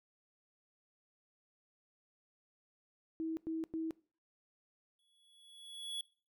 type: tone bursts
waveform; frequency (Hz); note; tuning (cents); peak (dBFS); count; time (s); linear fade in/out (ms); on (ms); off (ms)
sine; 322.6; E4; -37; -35; 3; 3.2-3.908; 0; 170; 99
type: tone with exponential growth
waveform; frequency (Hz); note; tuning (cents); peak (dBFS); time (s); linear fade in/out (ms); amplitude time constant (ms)
square; 3378; G#7; +29; -37; 4.99-6.01; 2; 220
effects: noise-tail reverb RT60 0.4 s tail -21 dB re dry

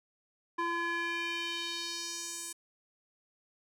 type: tone with band-pass filter sweep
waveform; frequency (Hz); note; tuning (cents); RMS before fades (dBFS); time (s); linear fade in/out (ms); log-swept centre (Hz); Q
square; 340; F4; -46; -36; 0.58-2.53; 10; 1200 to 8900; 2.2
effects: none

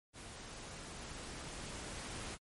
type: noise with level ramp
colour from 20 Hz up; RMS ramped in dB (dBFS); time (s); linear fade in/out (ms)
pink; -50 to -44; 0.13-2.38; 50
effects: MP3 48 kbps

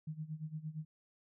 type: tone with tremolo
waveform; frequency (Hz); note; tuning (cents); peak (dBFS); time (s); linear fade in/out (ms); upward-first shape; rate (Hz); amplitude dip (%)
sine; 155.56; D#3; 0; -37; 0.07-0.85; 5; sine; 8.7; 85
effects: none

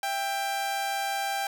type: tone pair together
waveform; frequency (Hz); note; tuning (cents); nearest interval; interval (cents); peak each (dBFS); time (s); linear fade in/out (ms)
sawtooth; 664.3 / 790; E5 / G5; +13 / +13; minor third; 300; -35 / -24; 0.03-1.47; 2
effects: none

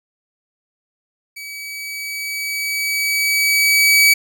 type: tone with level ramp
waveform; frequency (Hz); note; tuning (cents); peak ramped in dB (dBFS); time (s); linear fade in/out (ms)
sawtooth; 2281; C#7; +49; -27 to -5; 1.36-4.14; 10
effects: none

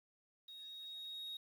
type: tone with level ramp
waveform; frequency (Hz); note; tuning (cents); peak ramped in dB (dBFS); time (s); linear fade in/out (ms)
sine; 3760; A#7; +14; -50 to -40; 0.48-1.37; 5
effects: tanh soft clip ceiling -42 dBFS + 11-bit

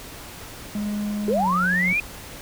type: tone with pitch glide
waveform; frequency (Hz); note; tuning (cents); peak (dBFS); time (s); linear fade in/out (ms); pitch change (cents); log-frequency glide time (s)
triangle; 207.7 to 180.81; G#3 to F#3; 0 to -40; -22; 0.75-1.93; 2; -240; 1.33-1.51
type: linear sweep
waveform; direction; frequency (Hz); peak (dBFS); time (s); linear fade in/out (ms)
sine; up; 382 to 2498; -19; 1.28-2; 2
effects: pink hiss -39 dBFS RMS until 2.41 s

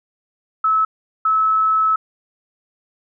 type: tone bursts at uneven times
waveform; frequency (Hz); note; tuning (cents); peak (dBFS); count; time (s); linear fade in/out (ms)
sine; 1299; E6; -26; -13; 2; 0.64-0.85 / 1.25-1.96; 5
effects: none

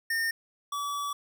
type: tone pair in turn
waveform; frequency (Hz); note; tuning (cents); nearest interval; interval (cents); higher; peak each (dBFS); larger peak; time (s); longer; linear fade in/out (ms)
square; 1823 / 1145.9; A#6 / D6; -39 / -43; minor sixth; 804; first; -27 / -31; first; 0.1-0.31 / 0.72-1.13; second; 5
effects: none

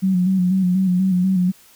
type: tone with vibrato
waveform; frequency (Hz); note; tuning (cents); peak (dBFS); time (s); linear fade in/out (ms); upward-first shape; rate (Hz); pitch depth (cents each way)
sine; 185; F#3; 0; -14; 0.02-1.52; 20; square; 4.1; 46
effects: white hiss -50 dBFS RMS until 1.75 s

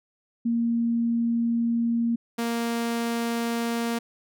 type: tone pair in turn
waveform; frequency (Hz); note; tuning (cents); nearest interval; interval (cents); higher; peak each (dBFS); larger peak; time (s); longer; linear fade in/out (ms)
sine / sawtooth; 233.1 / 233.1; A#3 / A#3; 0 / 0; unison; 0; neither; -21; neither; 0.45-2.16 / 2.38-3.99; first; 10
effects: none

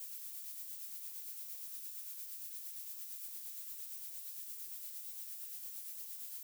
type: noise with tremolo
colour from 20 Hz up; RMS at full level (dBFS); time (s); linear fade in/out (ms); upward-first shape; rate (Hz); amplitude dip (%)
violet; -45; 0-6.43; 2; sine; 8.7; 35
effects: none

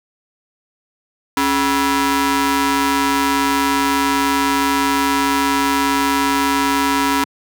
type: ring-modulated tone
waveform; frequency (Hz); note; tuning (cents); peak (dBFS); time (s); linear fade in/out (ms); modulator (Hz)
sawtooth; 349.2; F4; 0; -7; 1.37-7.24; 2; 626
effects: high-pass 150 Hz 12 dB/octave

